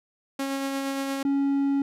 sawtooth tone with tremolo, 273 Hz, C#4, 26 cents flat, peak -22 dBFS, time 0.39-1.23 s, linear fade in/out 5 ms, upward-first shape sine, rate 8.6 Hz, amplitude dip 25%
triangle tone, 278 Hz, C#4, 5 cents sharp, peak -19 dBFS, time 1.25-1.82 s, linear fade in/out 2 ms
effects resampled to 32000 Hz

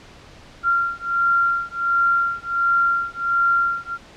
sine beating tone pair, 1381 / 1382.4 Hz, F6 / F6, -20 / -18 cents, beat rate 1.4 Hz, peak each -20 dBFS, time 0.63-3.98 s, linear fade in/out 50 ms, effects pink hiss -45 dBFS RMS until 4.16 s + low-pass 5000 Hz 12 dB/octave

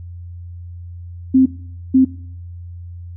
sine tone bursts at uneven times, 261.6 Hz, C4, in tune, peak -7 dBFS, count 2, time 1.34-1.46 / 1.94-2.05 s, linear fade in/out 10 ms, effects noise-tail reverb RT60 0.6 s tail -20 dB re dry + added 87 Hz sine -30 dBFS peak until 3.16 s

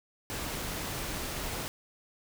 pink noise, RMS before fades -36 dBFS, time 0.3-1.68 s, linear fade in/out 0 ms, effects none

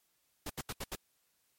pink noise bursts, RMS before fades -39 dBFS, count 5, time 0.46-0.954 s, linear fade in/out 5 ms, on 38 ms, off 76 ms, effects white hiss -75 dBFS RMS until 1.58 s + MP3 64 kbps

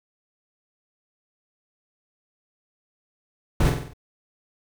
brown noise with echo, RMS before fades -18 dBFS, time 3.6-3.7 s, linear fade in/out 5 ms, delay 47 ms, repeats 5, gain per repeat -5 dB, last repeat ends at 3.935 s, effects none

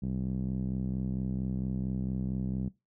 5% pulse tone with low-pass filter, 64.4 Hz, C2, 27 cents flat, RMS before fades -33 dBFS, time 0.02-2.69 s, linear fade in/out 10 ms, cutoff 180 Hz, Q 2.5, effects noise-tail reverb RT60 0.2 s tail -19 dB re dry

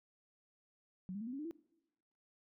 sine tone with pitch steps, 185 / 204.1 / 225.1 / 248.4 / 274 / 302.3 / 333.5 Hz, F#3 / G#3 / A3 / B3 / C#4 / D#4 / E4, 0 / -30 / +40 / +10 / -20 / -50 / +20 cents, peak -40 dBFS, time 1.09-1.51 s, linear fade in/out 0 ms, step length 60 ms, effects noise-tail reverb RT60 1.0 s tail -23 dB re dry

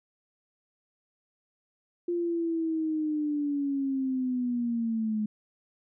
sine linear sweep, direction down, 349.5 to 211.2 Hz, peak -26 dBFS, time 2.08-5.26 s, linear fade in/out 5 ms, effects none

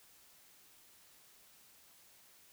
silence, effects white hiss -63 dBFS RMS until 2.52 s

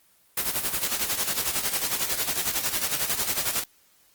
white noise with tremolo, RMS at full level -24 dBFS, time 0.37-3.64 s, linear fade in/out 5 ms, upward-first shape sine, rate 11 Hz, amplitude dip 70%, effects white hiss -61 dBFS RMS until 4.14 s + Opus 24 kbps

